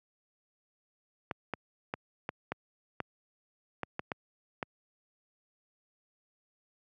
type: clicks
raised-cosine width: 0.5 ms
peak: -18 dBFS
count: 10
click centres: 1.312 / 1.537 / 1.939 / 2.291 / 2.52 / 3.003 / 3.833 / 3.994 / 4.118 / 4.628 s
effects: high-pass 100 Hz 12 dB/octave